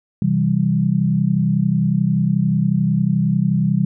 sine chord, C major, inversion none, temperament equal, 130.81 / 164.81 / 196 Hz, C3 / E3 / G3, 0 / 0 / 0 cents, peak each -20 / -18 / -18 dBFS, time 0.22-3.85 s, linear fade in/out 2 ms, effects none

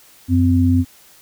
sine tone pair together, 91.46 / 257.2 Hz, F#2 / C4, -20 / -30 cents, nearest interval octave + tritone, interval 1790 cents, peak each -14 dBFS, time 0.28-0.85 s, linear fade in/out 50 ms, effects white hiss -48 dBFS RMS until 1.21 s

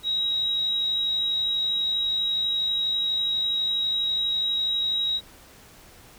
sine tone with amplitude modulation, 3826 Hz, A#7, 44 cents sharp, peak -21 dBFS, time 0.03-5.21 s, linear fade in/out 50 ms, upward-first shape sine, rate 52.2 Hz, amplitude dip 25%, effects pink hiss -50 dBFS RMS until 6.18 s

